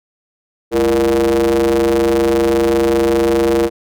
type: ring-modulated tone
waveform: square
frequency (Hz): 65.41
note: C2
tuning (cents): 0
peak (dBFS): -9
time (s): 0.71-3.7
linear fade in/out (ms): 50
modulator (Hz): 405
effects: none